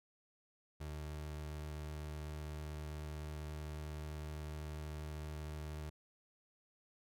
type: tone with pitch glide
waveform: 30% pulse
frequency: 75.6 to 76.08 Hz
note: D#2 to D#2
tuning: -49 to -38 cents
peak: -40 dBFS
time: 0.8-5.9 s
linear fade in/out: 10 ms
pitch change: +11 cents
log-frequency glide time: 1.38-4.86 s
effects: none